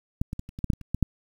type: clicks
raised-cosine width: 5 ms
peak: -12 / -19 / -20 / -28 / -24 / -13 / -7 / -22 / -29 / -13 / -8 dBFS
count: 11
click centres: 0.215 / 0.331 / 0.394 / 0.491 / 0.589 / 0.643 / 0.702 / 0.734 / 0.813 / 0.946 / 1.027 s
effects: 8-bit